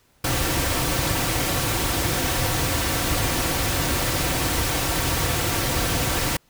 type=noise with comb filter; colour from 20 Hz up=pink; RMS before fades=-23 dBFS; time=0.24-6.37 s; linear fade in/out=5 ms; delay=4.8 ms; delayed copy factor=-0.5; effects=pink hiss -61 dBFS RMS until 6.49 s